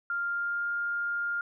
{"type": "tone with pitch glide", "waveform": "sine", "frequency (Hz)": [1396.9, 1406.6], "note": ["F6", "F6"], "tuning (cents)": [0, 12], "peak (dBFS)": -28, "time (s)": [0.1, 1.41], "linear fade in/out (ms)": 2, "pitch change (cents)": 12, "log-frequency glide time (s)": [0.22, 0.71], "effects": []}